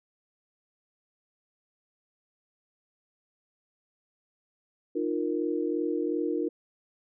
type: chord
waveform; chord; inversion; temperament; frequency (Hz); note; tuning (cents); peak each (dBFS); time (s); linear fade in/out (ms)
sine; Eb suspended second; none; equal with one note detuned; 306.5 / 349.2 / 466.2; Eb4 / F4 / Bb4; -26 / 0 / 0; -30 / -30 / -32; 4.95-6.49; 10
effects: none